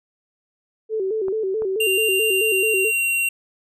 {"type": "tone with vibrato", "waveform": "sine", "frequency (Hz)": 409, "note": "G#4", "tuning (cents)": -26, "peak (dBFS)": -20, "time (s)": [0.89, 2.92], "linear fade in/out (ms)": 50, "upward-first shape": "square", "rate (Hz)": 4.6, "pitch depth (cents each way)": 120}
{"type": "clicks", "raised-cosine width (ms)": 1, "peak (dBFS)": -21, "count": 2, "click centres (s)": [1.283, 1.621]}
{"type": "tone with pitch glide", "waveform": "square", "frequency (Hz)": [2781, 2749], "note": ["F7", "F7"], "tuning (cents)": [-8, -28], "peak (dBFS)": -19, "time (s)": [1.8, 3.29], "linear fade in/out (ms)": 5, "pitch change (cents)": -20, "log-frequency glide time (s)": [2.32, 3.07]}
{"effects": []}